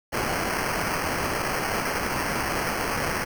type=noise with sample-and-hold; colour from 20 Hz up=blue; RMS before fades=-27 dBFS; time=0.12-3.25 s; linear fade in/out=20 ms; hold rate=3675 Hz; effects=none